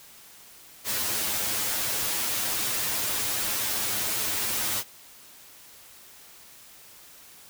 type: noise with comb filter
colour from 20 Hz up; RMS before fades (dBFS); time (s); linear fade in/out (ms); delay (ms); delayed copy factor
white; -28; 0.84-4.84; 50; 9.5; +0.9
effects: white hiss -50 dBFS RMS until 7.49 s